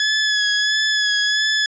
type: tone with vibrato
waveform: 20% pulse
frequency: 1700 Hz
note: G#6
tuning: 40 cents sharp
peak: -11 dBFS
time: 0-1.66 s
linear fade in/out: 2 ms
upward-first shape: sine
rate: 1.5 Hz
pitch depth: 29 cents each way
effects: resampled to 16000 Hz